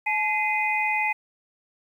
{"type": "tone cluster", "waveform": "sine", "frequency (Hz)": [857, 2056, 2481], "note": ["A5", "C7", "D#7"], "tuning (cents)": [-46, -31, -6], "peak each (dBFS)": -26, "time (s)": [0.06, 1.13], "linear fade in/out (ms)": 10, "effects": ["9-bit"]}